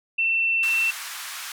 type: tone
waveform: sine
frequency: 2689 Hz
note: E7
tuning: 34 cents sharp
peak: -19 dBFS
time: 0.18-0.91 s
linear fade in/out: 10 ms
type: band-pass noise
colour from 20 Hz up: pink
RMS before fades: -35 dBFS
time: 0.63-1.52 s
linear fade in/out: 2 ms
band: 1100 to 15000 Hz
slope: 24 dB/octave
effects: none